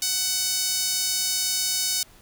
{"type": "tone with high-pass filter", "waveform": "sawtooth", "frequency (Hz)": 746, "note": "F#5", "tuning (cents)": 14, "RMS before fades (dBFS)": -25, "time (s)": [0.02, 2.03], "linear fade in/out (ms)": 2, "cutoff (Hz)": 5100, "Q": 1.5, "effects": ["pink hiss -53 dBFS RMS until 2.21 s"]}